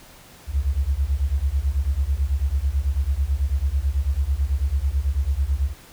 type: beating tone pair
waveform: sine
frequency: 64.6 / 73.7 Hz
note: C2 / D2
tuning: -21 / +7 cents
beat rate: 9.1 Hz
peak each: -22 dBFS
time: 0.47-5.74 s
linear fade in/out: 50 ms
effects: pink hiss -47 dBFS RMS until 5.92 s